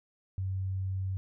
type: tone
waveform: sine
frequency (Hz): 95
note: F#2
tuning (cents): +46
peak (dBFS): -30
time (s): 0.38-1.17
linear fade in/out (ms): 0
effects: none